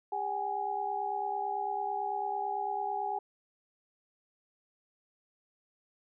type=tone cluster; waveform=sine; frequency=404.3 / 761 / 830 Hz; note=G#4 / F#5 / G#5; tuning=-46 / +48 / -1 cents; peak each=-40 / -36 / -33 dBFS; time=0.12-3.19 s; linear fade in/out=5 ms; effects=none